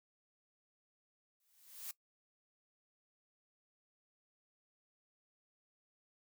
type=noise with exponential growth; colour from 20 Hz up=blue; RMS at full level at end=-42 dBFS; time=1.4-1.91 s; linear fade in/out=2 ms; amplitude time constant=110 ms; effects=noise-tail reverb RT60 0.1 s tail -19 dB re dry